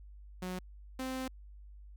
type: tone pair in turn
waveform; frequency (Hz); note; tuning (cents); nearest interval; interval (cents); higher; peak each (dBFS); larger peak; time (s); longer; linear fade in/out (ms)
sawtooth; 183.1 / 260.1; F#3 / C4; -18 / -10; tritone; 608; second; -33 / -32; second; 0.42-0.59 / 0.99-1.28; second; 5
effects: added 50 Hz sine -49 dBFS peak until 1.96 s